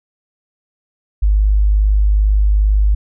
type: tone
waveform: sine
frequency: 51.2 Hz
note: G#1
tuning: 24 cents flat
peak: -9 dBFS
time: 1.22-2.95 s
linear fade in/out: 10 ms
effects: none